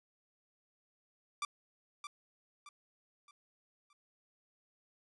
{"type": "tone with echo", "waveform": "sawtooth", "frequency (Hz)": 1174.7, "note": "D6", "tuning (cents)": 0, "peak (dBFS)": -31, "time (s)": [1.42, 1.45], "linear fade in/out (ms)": 2, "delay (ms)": 620, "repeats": 4, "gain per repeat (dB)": -8, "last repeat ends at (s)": 3.93, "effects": ["resampled to 24000 Hz"]}